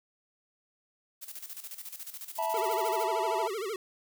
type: noise with tremolo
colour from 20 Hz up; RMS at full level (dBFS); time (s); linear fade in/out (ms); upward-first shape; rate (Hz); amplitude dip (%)
blue; -41; 1.21-3.07; 20; square; 14; 70
type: chord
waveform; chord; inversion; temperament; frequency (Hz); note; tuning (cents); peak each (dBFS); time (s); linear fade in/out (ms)
triangle; E suspended fourth; none; equal with one note detuned; 659.3 / 880 / 966.9; E5 / A5 / B5; 0 / 0 / -37; -31 / -30 / -32; 2.38-3.48; 10
type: tone with vibrato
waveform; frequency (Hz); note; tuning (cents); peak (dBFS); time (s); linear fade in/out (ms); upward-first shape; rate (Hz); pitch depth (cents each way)
square; 415.3; G#4; 0; -33; 2.54-3.76; 2; sine; 13; 190
effects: none